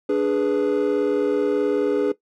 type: chord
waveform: triangle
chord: G# diminished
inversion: second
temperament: equal with one note detuned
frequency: 291.8 / 415.3 / 493.9 Hz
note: D4 / G#4 / B4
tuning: -11 / 0 / 0 cents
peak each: -20 / -18 / -21 dBFS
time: 0.09-2.12 s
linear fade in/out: 5 ms
effects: noise-tail reverb RT60 0.1 s tail -17 dB re dry + tanh soft clip ceiling -11 dBFS